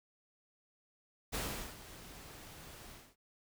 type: noise with ADSR envelope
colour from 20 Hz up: pink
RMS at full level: -37 dBFS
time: 1.32-3.16 s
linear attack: 25 ms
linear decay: 400 ms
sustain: -15 dB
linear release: 250 ms
effects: none